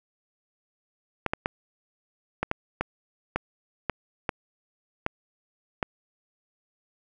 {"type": "clicks", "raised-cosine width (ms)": 0.5, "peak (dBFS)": -10, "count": 11, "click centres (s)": [1.263, 1.335, 1.459, 2.43, 2.514, 2.81, 3.36, 3.897, 4.292, 5.064, 5.828], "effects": []}